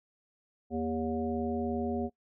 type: harmonic tone with a mistuned harmonic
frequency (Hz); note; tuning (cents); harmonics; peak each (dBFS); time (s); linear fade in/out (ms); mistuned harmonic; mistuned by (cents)
80; D#2; +49; 1 / 3 / 5 / 7 / 9; -40 / -32 / -36 / -40 / -39; 0.7-2.1; 50; 3; -21
effects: noise-tail reverb RT60 0.1 s tail -21 dB re dry